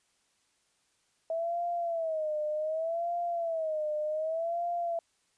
sine tone with vibrato, 648 Hz, E5, 30 cents flat, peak -29 dBFS, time 1.3-4.99 s, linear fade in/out 2 ms, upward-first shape sine, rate 0.66 Hz, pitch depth 120 cents each way, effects white hiss -72 dBFS RMS until 5.37 s + resampled to 22050 Hz

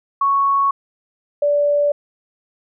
sine tone pair in turn, 1108.7 / 581.2 Hz, C#6 / D5, 0 / -18 cents, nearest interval major seventh, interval 1118 cents, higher first, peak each -13 dBFS, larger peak neither, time 0.21-0.71 / 1.42-1.92 s, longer neither, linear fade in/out 5 ms, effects none

